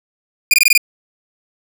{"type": "tone bursts", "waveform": "sawtooth", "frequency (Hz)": 2423, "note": "D#7", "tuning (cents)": -47, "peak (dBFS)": -4, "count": 6, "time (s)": [0.51, 0.777], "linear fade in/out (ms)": 2, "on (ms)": 27, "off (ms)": 21, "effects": []}